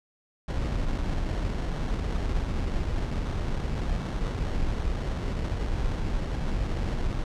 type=noise with sample-and-hold; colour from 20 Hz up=brown; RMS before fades=-28 dBFS; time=0.48-7.24 s; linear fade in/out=2 ms; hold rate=2450 Hz; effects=low-pass 6000 Hz 12 dB/octave